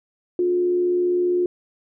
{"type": "tone with frequency modulation", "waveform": "sine", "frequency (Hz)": 356.3, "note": "F4", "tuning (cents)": 35, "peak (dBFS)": -17, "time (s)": [0.39, 1.46], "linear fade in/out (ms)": 2, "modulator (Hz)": 75.1, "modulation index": 0.25, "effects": []}